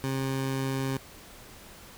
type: tone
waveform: 20% pulse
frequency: 134 Hz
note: C3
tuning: 42 cents sharp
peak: -23 dBFS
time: 0.04-0.97 s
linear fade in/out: 0 ms
effects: pink hiss -49 dBFS RMS until 1.97 s